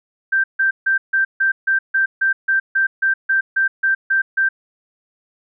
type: tone bursts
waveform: sine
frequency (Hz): 1568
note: G6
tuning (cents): 0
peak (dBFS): -13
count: 16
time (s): 0.32-4.49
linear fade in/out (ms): 10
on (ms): 120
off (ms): 150
effects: none